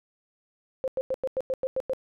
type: tone bursts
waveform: sine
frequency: 524 Hz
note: C5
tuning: 2 cents sharp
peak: -24 dBFS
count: 9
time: 0.84-1.934 s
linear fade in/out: 0 ms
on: 38 ms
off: 94 ms
effects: none